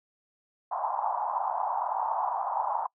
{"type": "band-pass noise", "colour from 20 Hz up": "white", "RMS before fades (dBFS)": -30, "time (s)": [0.71, 2.87], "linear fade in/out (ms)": 10, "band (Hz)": [750, 980], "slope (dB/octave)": 48, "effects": ["noise-tail reverb RT60 0.1 s tail -26 dB re dry"]}